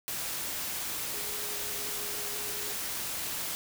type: tone in noise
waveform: sine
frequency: 415.3 Hz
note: G#4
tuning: in tune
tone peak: -46 dBFS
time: 1.14-2.73 s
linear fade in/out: 0 ms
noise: white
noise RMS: -35 dBFS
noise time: 0.08-3.55 s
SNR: -14 dB
effects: none